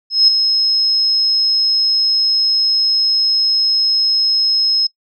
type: tone with ADSR envelope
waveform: sine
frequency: 5160 Hz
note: E8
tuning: 38 cents flat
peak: -4 dBFS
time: 0.1-4.87 s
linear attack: 180 ms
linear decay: 5 ms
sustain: -7 dB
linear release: 6 ms
effects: noise-tail reverb RT60 0.1 s tail -25 dB re dry